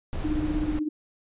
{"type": "noise", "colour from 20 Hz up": "brown", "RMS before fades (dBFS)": -30, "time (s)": [0.13, 0.79], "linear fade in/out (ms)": 0}
{"type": "tone with tremolo", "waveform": "sine", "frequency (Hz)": 304.5, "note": "D#4", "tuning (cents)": -37, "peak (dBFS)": -22, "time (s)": [0.24, 0.89], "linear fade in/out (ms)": 10, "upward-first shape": "triangle", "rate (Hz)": 16, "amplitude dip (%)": 75}
{"effects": ["resampled to 8000 Hz"]}